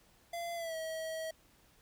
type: tone with pitch glide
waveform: square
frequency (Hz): 684 to 641.9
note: F5 to E5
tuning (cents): -36 to -46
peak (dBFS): -38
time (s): 0.33-1.31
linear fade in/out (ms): 5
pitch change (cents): -110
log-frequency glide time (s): 0.55-0.76
effects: pink hiss -66 dBFS RMS until 1.81 s